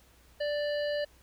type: harmonic tone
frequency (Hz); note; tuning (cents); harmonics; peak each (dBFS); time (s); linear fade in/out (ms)
587.3; D5; 0; 1 / 3 / 5 / 7 / 8; -29 / -39 / -43 / -46 / -47; 0.4-1.05; 10
effects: added 61 Hz sine -62 dBFS peak until 1.22 s + pink hiss -62 dBFS RMS until 1.22 s

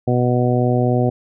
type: harmonic tone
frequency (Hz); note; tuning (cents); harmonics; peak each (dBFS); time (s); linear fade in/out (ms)
123.47; B2; 0; 1 / 2 / 3 / 4 / 5 / 6; -17 / -20 / -22 / -23 / -24 / -25; 0.07-1.1; 10
effects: none

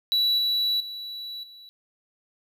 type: tone with level steps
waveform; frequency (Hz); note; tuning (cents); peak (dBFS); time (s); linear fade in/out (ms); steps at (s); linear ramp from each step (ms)
triangle; 3933; B7; -8; -18 / -20 / -32 / -43; 0.12-1.69; 0; 0.38 / 0.8 / 1.43; 5
effects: none

